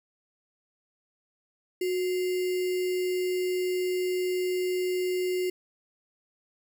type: tone with sample-and-hold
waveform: sine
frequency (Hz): 365.8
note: F#4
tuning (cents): -20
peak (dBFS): -25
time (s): 1.81-5.5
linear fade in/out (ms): 5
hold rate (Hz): 2450
effects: none